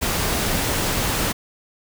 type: noise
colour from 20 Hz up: pink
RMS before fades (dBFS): -22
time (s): 0.01-1.33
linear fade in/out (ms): 20
effects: none